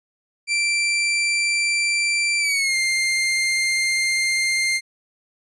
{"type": "tone with pitch glide", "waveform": "sawtooth", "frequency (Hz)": [2349, 2105], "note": ["D7", "C7"], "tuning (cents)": [0, 10], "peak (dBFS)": -15, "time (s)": [0.47, 4.81], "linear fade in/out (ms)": 50, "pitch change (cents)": -190, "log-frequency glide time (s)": [2.39, 2.76], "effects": ["resampled to 24000 Hz"]}